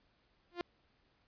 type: tone with exponential growth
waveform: sawtooth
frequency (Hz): 349.2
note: F4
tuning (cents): 0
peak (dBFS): -28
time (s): 0.51-0.61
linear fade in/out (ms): 0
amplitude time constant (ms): 21
effects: pink hiss -73 dBFS RMS until 1.27 s + resampled to 11025 Hz